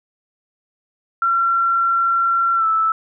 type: tone with pitch glide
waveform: sine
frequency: 1363 to 1315.1 Hz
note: F6 to E6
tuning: -43 to -4 cents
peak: -14 dBFS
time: 1.22-2.92 s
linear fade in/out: 2 ms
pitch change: -61 cents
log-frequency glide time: 2.55-2.66 s
effects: none